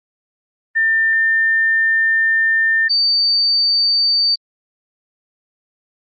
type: tone pair in turn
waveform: sine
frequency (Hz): 1800 / 4598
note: A6 / D8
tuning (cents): +39 / -37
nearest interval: octave + major third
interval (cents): 1624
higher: second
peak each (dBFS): -12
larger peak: neither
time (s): 0.75-2.89 / 2.89-4.36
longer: first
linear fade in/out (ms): 20
effects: Opus 32 kbps